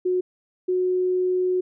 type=tone pair in turn; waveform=sine; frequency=364.9 / 366.2 Hz; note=F#4 / F#4; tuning=-24 / -18 cents; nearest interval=unison; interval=6 cents; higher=second; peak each=-19 dBFS; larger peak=neither; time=0.05-0.21 / 0.68-1.61 s; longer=second; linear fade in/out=10 ms; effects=none